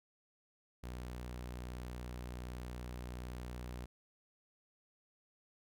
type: tone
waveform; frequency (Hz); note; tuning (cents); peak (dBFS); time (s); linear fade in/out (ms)
sawtooth; 61.3; B1; -12; -39; 0.83-3.86; 10
effects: none